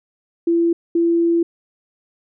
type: tone bursts at uneven times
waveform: sine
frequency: 337.5 Hz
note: E4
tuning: 41 cents sharp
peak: -13 dBFS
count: 2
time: 0.47-0.73 / 0.95-1.43 s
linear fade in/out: 5 ms
effects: none